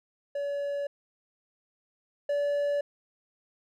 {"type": "tone pair in turn", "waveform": "triangle", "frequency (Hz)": [569, 575.6], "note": ["C#5", "D5"], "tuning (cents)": [45, -35], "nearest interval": "unison", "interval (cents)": 20, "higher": "second", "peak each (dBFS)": [-27, -23], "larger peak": "second", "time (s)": [[0.35, 0.87], [2.29, 2.81]], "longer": "neither", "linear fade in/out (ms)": 5, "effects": []}